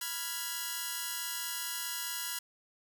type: chord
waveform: 5% pulse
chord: F diminished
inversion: second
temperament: equal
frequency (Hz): 987.8 / 1396.9 / 1661.2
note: Cb6 / F6 / Ab6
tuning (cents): 0 / 0 / 0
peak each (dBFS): -28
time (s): 0.01-2.39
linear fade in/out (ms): 5
effects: none